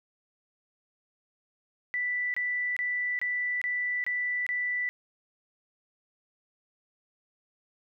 sine tone bursts, 1975.5 Hz, B6, in tune, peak -27 dBFS, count 7, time 1.94-4.89 s, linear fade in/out 0 ms, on 400 ms, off 25 ms, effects none

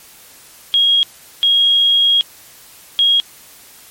sine tone bursts at uneven times, 3279 Hz, G#7, 23 cents flat, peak -9 dBFS, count 3, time 0.74-1.03 / 1.43-2.21 / 2.99-3.2 s, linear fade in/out 0 ms, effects white hiss -42 dBFS RMS until 3.9 s + MP3 64 kbps

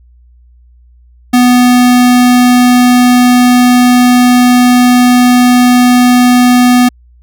square tone, 247.2 Hz, B3, 2 cents sharp, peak -4 dBFS, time 1.33-6.89 s, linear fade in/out 10 ms, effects added 60 Hz sine -39 dBFS peak until 7.22 s

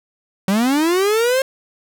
45% pulse linear sweep, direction up, 185 to 540 Hz, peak -14 dBFS, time 0.48-1.42 s, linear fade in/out 2 ms, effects none

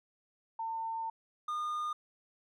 sine / triangle tone pair in turn, 902 / 1218.4 Hz, A5 / D#6, +43 / -37 cents, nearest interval perfect fourth, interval 520 cents, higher second, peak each -34 / -31 dBFS, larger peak second, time 0.59-1.1 / 1.48-1.93 s, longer first, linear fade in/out 5 ms, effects none

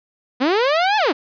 sawtooth linear two-way sweep, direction up then down, 237.7 to 880 to 237.7 Hz, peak -11 dBFS, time 0.4-1.13 s, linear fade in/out 20 ms, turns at 0.97 s, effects resampled to 11025 Hz + 8-bit

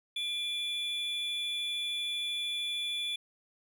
triangle tone pair together, 2387 / 3450 Hz, D7 / A7, +28 / -35 cents, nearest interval tritone, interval 637 cents, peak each -38 / -31 dBFS, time 0.16-3.16 s, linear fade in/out 5 ms, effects none

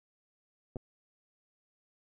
clicks, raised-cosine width 2 ms, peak -27 dBFS, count 2, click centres 0.759 / 0.767 s, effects none

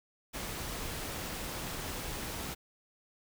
pink noise, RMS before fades -39 dBFS, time 0.33-2.55 s, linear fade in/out 20 ms, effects none

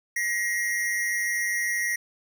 square tone pair together, 1900.8 / 2097 Hz, A#6 / C7, +33 / +3 cents, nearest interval major second, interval 170 cents, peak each -26 / -32 dBFS, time 0.16-1.96 s, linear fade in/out 5 ms, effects none

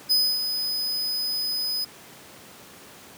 45% pulse tone with ADSR envelope, 5020 Hz, D#8, 15 cents sharp, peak -17 dBFS, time 0.09-1.85 s, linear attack 24 ms, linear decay 270 ms, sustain -8 dB, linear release 13 ms, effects pink hiss -46 dBFS RMS until 3.17 s + high-pass 150 Hz 12 dB/octave

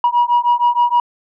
sine beating tone pair, 959 / 965.4 Hz, A#5 / B5, +49 / -40 cents, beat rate 6.4 Hz, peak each -13 dBFS, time 0.04-1 s, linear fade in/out 2 ms, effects tanh soft clip ceiling -7 dBFS

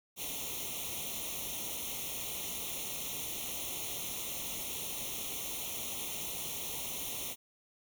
white noise with comb filter, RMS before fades -39 dBFS, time 0.16-7.36 s, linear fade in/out 50 ms, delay 0.31 ms, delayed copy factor +0.95, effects none

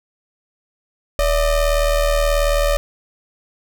square ring-modulated tone, 306.3 Hz, D#4, 27 cents flat, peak -12 dBFS, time 1.19-2.77 s, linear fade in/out 0 ms, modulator 267 Hz, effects none

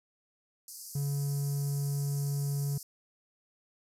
white band-pass noise, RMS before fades -46 dBFS, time 0.68-2.83 s, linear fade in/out 2 ms, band 4600 to 14000 Hz, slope 96 dB/octave
triangle tone, 141.6 Hz, C#3, 37 cents sharp, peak -27 dBFS, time 0.95-2.78 s, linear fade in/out 5 ms
effects none

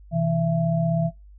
sine tone cluster, 127.3 / 163.2 / 669 Hz, C3 / E3 / E5, -47 / -17 / +25 cents, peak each -28 / -21 / -26 dBFS, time 0.11-1.11 s, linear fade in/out 50 ms, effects noise-tail reverb RT60 0.2 s tail -20 dB re dry + added 50 Hz sine -44 dBFS peak until 1.38 s

